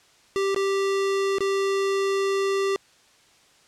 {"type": "tone with dropouts", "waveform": "square", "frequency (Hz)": 392, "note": "G4", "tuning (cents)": 0, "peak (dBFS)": -22, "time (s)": [0.36, 2.76], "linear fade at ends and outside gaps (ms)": 0, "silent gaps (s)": [[0.546, 0.562], [1.384, 1.406]], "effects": ["white hiss -57 dBFS RMS until 3.67 s", "low-pass 7000 Hz 12 dB/octave"]}